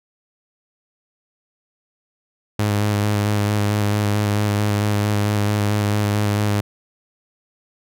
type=tone with vibrato; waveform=sawtooth; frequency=103.83 Hz; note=G#2; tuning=in tune; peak=-13 dBFS; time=2.59-6.61 s; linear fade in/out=5 ms; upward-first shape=square; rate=4.5 Hz; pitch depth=16 cents each way; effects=none